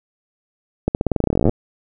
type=accelerating click train; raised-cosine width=2 ms; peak=-3 dBFS; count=22; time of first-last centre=0.88-1.495 s; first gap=69 ms; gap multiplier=0.9; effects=none